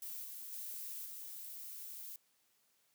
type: noise with level steps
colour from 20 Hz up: violet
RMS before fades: -45 / -48 / -45 / -48 dBFS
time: 0.02-2.16 s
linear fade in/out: 2 ms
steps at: 0.24 / 0.52 / 1.05 s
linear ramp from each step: 10 ms
effects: white hiss -75 dBFS RMS until 2.94 s + high-pass 100 Hz 12 dB/octave